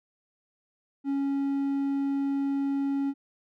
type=tone; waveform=triangle; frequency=277.2 Hz; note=C#4; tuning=in tune; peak=-23 dBFS; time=1.04-3.14 s; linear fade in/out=50 ms; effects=none